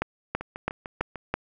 two click trains, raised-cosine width 0.5 ms, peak -20 / -10 dBFS, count 6 / 5, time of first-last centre 0.41-1.157 / 0.02-1.34 s, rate 6.69 / 3.03 Hz, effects none

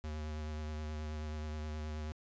square tone with vibrato, 76.6 Hz, D#2, 27 cents flat, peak -39 dBFS, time 0.04-2.12 s, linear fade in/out 0 ms, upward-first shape triangle, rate 9.4 Hz, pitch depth 26 cents each way, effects resampled to 16000 Hz

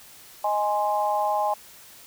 sine chord, Ab major, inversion second, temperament equal, 622.3 / 830.6 / 1046.5 Hz, Eb5 / Ab5 / C6, 0 / 0 / 0 cents, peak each -27 / -23 / -29 dBFS, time 0.44-1.54 s, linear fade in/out 5 ms, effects white hiss -48 dBFS RMS until 2.06 s

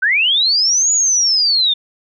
sine linear two-way sweep, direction up then down, 1469 to 6910 to 3545 Hz, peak -11 dBFS, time 0.02-1.74 s, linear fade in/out 10 ms, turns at 0.92 s, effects none

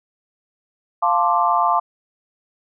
sine chord, D minor seventh, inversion first, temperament equal, 698.5 / 880 / 1046.5 / 1174.7 Hz, F5 / A5 / C6 / D6, 0 / 0 / 0 / 0 cents, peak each -20 dBFS, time 1.02-1.8 s, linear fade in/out 10 ms, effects none

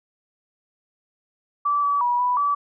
sine tone with pitch steps, 1159 / 1146 / 969 / 987 / 1151 Hz, D6 / D6 / B5 / B5 / D6, -23 / -43 / -33 / -1 / -35 cents, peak -18 dBFS, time 1.65-2.55 s, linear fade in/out 10 ms, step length 180 ms, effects none

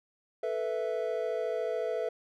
triangle chord, A suspended second, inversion none, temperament equal, 440 / 493.9 / 659.3 Hz, A4 / B4 / E5, 0 / 0 / 0 cents, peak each -32 dBFS, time 0.43-2.09 s, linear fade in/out 5 ms, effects none

